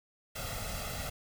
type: noise with comb filter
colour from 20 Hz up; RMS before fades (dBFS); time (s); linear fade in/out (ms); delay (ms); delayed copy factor
pink; -38; 0.35-1.1; 10; 1.5; +0.8
effects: none